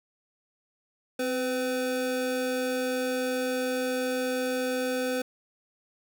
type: tone pair together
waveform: square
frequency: 258.6 / 504.2 Hz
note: C4 / B4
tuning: -20 / +36 cents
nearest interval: octave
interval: 1156 cents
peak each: -32 / -29 dBFS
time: 1.19-5.22 s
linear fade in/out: 5 ms
effects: none